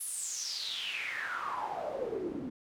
pink noise with band-pass filter sweep, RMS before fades -37 dBFS, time 0-2.5 s, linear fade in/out 10 ms, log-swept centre 11000 to 240 Hz, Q 7.6, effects none

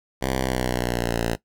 5% pulse tone with pitch glide, 65.41 to 57.27 Hz, C2 to A#1, 0 to -30 cents, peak -11 dBFS, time 0.21-1.36 s, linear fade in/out 20 ms, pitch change -230 cents, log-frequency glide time 0.37-1.23 s, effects noise-tail reverb RT60 0.1 s tail -17 dB re dry

